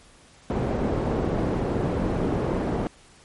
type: low-pass noise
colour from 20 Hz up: white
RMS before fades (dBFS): -25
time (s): 0.5-2.87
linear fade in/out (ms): 0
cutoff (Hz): 430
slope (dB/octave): 12
effects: pink hiss -53 dBFS RMS until 3.24 s + MP3 48 kbps